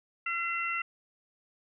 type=harmonic tone; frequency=680 Hz; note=F5; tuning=46 cents flat; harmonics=2 / 3 / 4; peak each=-34 / -34 / -34 dBFS; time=0.26-0.82 s; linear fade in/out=5 ms; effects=none